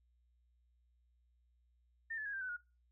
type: tone with pitch steps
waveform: sine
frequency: 1809 / 1728.3 / 1651.2 / 1577.6 / 1507.2 / 1440 Hz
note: A6 / A6 / G#6 / G6 / F#6 / F#6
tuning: +48 / -31 / -10 / +11 / +32 / -47 cents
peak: -39 dBFS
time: 2.1-2.568 s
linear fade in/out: 10 ms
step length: 78 ms
effects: noise-tail reverb RT60 0.3 s tail -23 dB re dry + added 60 Hz sine -70 dBFS peak until 2.91 s